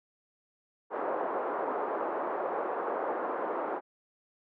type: band-pass noise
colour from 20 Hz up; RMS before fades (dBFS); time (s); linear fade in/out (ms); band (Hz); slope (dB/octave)
pink; -33; 0.9-3.81; 50; 380 to 1200; 24
effects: none